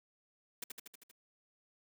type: noise with echo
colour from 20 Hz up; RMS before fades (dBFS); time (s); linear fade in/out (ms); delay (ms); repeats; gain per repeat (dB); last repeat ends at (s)
white; -41; 0.62-0.64; 5; 79; 6; -3; 1.114
effects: high-pass 150 Hz 12 dB/octave